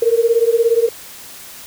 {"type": "beating tone pair", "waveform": "sine", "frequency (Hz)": [454.3, 471.3], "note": ["A#4", "A#4"], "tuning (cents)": [-45, 19], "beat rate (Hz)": 17, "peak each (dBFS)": -14, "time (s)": [0.02, 0.89], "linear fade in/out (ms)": 5, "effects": ["white hiss -36 dBFS RMS until 1.66 s"]}